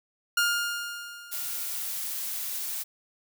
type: tone with exponential decay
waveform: sawtooth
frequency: 1412 Hz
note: F6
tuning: 19 cents sharp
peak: -17 dBFS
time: 0.37-1.94 s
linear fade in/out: 5 ms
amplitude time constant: 340 ms
type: noise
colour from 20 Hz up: blue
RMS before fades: -33 dBFS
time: 1.31-2.84 s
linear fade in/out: 20 ms
effects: none